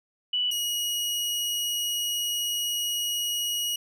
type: tone pair in turn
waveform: sine / sawtooth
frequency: 2960 / 2899 Hz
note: F#7 / F#7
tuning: 0 / -36 cents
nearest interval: unison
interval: 36 cents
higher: first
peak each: -23 dBFS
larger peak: neither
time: 0.33-0.51 / 0.51-3.76 s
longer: second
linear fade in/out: 5 ms
effects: none